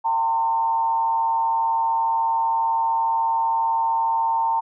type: tone with frequency modulation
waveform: sine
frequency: 909 Hz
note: A#5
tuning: 44 cents flat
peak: -18 dBFS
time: 0.04-4.61 s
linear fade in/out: 20 ms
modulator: 133 Hz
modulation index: 0.48
effects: none